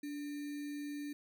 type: tone with sample-and-hold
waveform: sine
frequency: 290.4 Hz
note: D4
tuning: 19 cents flat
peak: -39 dBFS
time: 0.03-1.13 s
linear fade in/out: 5 ms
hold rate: 2100 Hz
effects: none